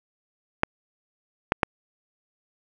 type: clicks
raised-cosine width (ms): 0.5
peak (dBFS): -3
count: 3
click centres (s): 0.634 / 1.521 / 1.632
effects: none